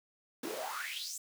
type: noise with high-pass filter sweep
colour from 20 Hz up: pink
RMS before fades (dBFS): -40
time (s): 0.43-1.18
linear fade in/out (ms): 5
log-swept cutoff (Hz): 280 to 7900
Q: 6.1
effects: none